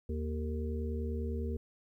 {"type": "harmonic tone with a mistuned harmonic", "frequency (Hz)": 77.78, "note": "D#2", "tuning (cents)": 0, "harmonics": [1, 3, 5, 6], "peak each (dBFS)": [-34, -40, -43, -43], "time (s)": [0.09, 1.57], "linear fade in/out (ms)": 5, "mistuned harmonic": 6, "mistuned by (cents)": -29, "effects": ["12-bit"]}